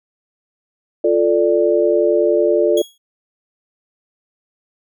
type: chord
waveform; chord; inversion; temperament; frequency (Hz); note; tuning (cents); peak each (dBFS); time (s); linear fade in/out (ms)
sine; D minor; first; equal; 349.2 / 440 / 587.3; F4 / A4 / D5; 0 / 0 / 0; -16; 1.04-2.82; 5
type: tone with exponential decay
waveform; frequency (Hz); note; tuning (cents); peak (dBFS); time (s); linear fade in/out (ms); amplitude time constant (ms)
sawtooth; 3322; G#7; 0; -19; 2.77-2.98; 5; 45
effects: none